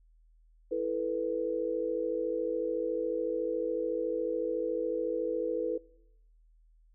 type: chord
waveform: sine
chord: E suspended fourth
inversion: none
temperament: equal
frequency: 329.6 / 440 / 493.9 Hz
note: E4 / A4 / B4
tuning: 0 / 0 / 0 cents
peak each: -36 / -34 / -31 dBFS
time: 0.71-5.78 s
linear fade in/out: 10 ms
effects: noise-tail reverb RT60 0.8 s tail -22 dB re dry + added 40 Hz sine -59 dBFS peak until 6.94 s